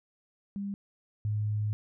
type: tone pair in turn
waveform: sine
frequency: 200 / 105.64 Hz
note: G3 / G#2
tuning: +35 / +30 cents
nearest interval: major seventh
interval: 1105 cents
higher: first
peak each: -32 / -27 dBFS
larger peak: second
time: 0.56-0.74 / 1.25-1.73 s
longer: second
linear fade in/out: 0 ms
effects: none